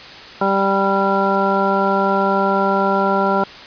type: harmonic tone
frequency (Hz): 196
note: G3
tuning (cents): 0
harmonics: 1 / 2 / 3 / 4 / 5 / 7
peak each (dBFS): -21 / -21 / -21 / -21 / -21 / -21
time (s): 0.41-3.44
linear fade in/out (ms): 5
effects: white hiss -36 dBFS RMS until 3.66 s + resampled to 11025 Hz